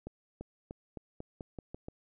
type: accelerating click train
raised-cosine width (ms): 2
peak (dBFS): -28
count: 9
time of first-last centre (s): 0.07-1.884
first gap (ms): 340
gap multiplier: 0.88
effects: none